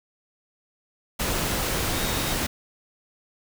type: tone in noise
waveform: sine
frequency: 3729 Hz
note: A#7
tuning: in tune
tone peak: -36 dBFS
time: 1.95-2.34 s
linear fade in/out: 10 ms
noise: pink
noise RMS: -26 dBFS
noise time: 1.19-2.47 s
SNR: -13 dB
effects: none